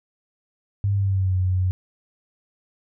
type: tone with pitch glide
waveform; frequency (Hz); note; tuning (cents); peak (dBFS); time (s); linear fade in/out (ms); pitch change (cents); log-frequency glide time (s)
sine; 100 to 92.23; G2 to F#2; +35 to -5; -18; 0.84-1.71; 0; -140; 0.95-1.36
effects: none